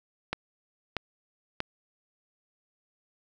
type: click train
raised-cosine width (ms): 0.3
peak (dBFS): -13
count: 3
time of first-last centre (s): 0.33-1.604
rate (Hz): 1.57
effects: none